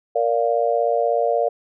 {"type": "chord", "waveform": "sine", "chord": "Bb major", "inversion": "none", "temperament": "just", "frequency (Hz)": [466.2, 582.7, 699.2], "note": ["Bb4", "D5", "F5"], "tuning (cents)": [0, -14, 2], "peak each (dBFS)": -21, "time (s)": [0.15, 1.49], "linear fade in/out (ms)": 10, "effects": []}